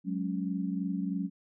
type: chord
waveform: sine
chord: F# suspended second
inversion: none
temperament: just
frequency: 185 / 208.1 / 277.5 Hz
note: F#3 / G#3 / C#4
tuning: 0 / +4 / +2 cents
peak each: -32 / -36 / -35 dBFS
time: 0.04-1.3 s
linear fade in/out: 50 ms
effects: none